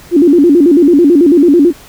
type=tone with vibrato; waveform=sine; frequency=314 Hz; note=D#4; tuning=16 cents sharp; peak=-3 dBFS; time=0.11-1.73 s; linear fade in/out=50 ms; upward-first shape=square; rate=9.1 Hz; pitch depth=180 cents each way; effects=pink hiss -37 dBFS RMS until 1.88 s